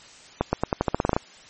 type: accelerating click train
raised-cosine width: 1 ms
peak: -6 dBFS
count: 12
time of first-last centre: 0.41-1.165 s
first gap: 120 ms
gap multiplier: 0.88
effects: white hiss -48 dBFS RMS until 1.49 s + MP3 32 kbps